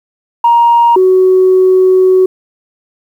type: tone pair in turn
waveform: sine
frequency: 940 / 373 Hz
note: A#5 / F#4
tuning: +14 / +14 cents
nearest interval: octave + major third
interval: 1600 cents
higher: first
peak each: -3 dBFS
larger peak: neither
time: 0.44-0.96 / 0.96-2.26 s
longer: second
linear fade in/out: 5 ms
effects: tanh soft clip ceiling 0 dBFS + 7-bit